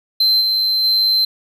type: tone with level steps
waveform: triangle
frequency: 4101 Hz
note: C8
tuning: 36 cents flat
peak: -10 / -13 / -11 dBFS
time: 0.2-1.25 s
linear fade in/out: 5 ms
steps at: 0.4 / 0.83 s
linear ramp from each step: 20 ms
effects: none